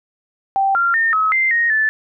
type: tone with pitch steps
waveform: sine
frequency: 781 / 1383 / 1821 / 1283 / 2085 / 1867 / 1750 Hz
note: G5 / F6 / A#6 / E6 / C7 / A#6 / A6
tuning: -7 / -17 / -41 / -47 / -7 / +2 / -10 cents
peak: -13 dBFS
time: 0.56-1.89 s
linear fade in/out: 0 ms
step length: 190 ms
effects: none